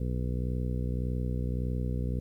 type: harmonic tone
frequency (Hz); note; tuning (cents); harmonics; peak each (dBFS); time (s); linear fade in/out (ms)
61.74; B1; 0; 1 / 2 / 3 / 4 / 5 / 6 / 7 / 8; -31 / -33 / -37 / -40 / -47 / -48 / -45 / -45; 0-2.2; 5
effects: 11-bit